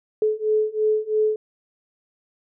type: beating tone pair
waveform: sine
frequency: 428.7 / 431.7 Hz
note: A4 / A4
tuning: -45 / -33 cents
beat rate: 3 Hz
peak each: -22 / -21 dBFS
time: 0.22-1.36 s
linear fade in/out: 2 ms
effects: none